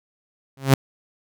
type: tone with exponential growth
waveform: sawtooth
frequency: 135.3 Hz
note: C#3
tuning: 42 cents flat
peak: -4 dBFS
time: 0.57-0.74 s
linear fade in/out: 2 ms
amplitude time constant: 35 ms
effects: none